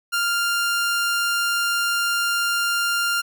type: tone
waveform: sawtooth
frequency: 1396.9 Hz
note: F6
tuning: in tune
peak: -16 dBFS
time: 0.12-3.22 s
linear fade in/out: 20 ms
effects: none